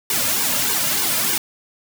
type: noise with flanger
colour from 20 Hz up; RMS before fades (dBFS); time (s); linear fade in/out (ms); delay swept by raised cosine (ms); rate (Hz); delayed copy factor
white; -20; 0.1-1.38; 2; 1.5 to 2.7; 3.3; -1
effects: none